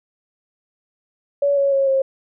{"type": "tone with pitch steps", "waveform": "sine", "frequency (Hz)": [567, 556.6, 546.4, 536.4], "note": ["C#5", "C#5", "C#5", "C5"], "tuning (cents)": [39, 7, -25, 43], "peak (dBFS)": -14, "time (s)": [1.42, 2.02], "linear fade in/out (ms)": 5, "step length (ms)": 150, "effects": []}